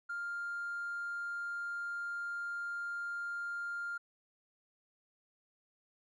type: tone with hard clipping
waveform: sine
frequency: 1400 Hz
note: F6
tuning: 4 cents sharp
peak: -37 dBFS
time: 0.09-3.98 s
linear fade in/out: 10 ms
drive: 1 dB
effects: none